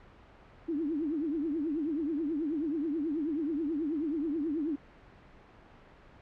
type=tone with vibrato; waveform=sine; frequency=307.1 Hz; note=D#4; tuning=23 cents flat; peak=-29 dBFS; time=0.68-4.76 s; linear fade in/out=10 ms; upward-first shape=triangle; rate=9.3 Hz; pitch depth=210 cents each way; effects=pink hiss -55 dBFS RMS until 6.21 s + low-pass 2000 Hz 12 dB/octave